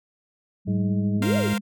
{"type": "tone with pitch glide", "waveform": "sine", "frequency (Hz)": [189.1, 205], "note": ["F#3", "G#3"], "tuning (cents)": [38, -22], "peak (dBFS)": -22, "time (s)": [0.65, 1.61], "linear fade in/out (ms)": 50, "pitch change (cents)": 140, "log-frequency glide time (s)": [0.78, 1.29]}
{"type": "harmonic tone", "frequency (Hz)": 104.7, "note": "G#2", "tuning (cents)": 15, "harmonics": [1, 2, 3, 4, 6], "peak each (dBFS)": [-26, -32, -36, -38, -42], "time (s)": [0.67, 1.54], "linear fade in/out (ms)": 10}
{"type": "exponential two-way sweep", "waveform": "sine", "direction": "up then down", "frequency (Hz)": [154.7, 664, 304.9], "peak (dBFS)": -25, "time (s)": [1.15, 1.51], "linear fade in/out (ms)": 50, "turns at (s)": 1.37}
{"type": "chord", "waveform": "10% pulse", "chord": "Bb suspended second", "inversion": "none", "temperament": "equal with one note detuned", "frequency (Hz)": [466.2, 523.3, 693.2], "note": ["Bb4", "C5", "F5"], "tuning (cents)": [0, 0, -13], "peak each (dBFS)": -25, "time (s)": [1.22, 1.58], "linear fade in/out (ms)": 2}
{"effects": []}